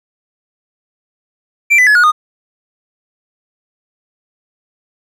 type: tone with pitch steps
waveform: triangle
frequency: 2349 / 1998.2 / 1699.8 / 1446 / 1230 Hz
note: D7 / B6 / G#6 / F#6 / D#6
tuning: 0 / +20 / +40 / -40 / -20 cents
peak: -4 dBFS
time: 1.7-2.12 s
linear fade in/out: 20 ms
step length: 84 ms
effects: none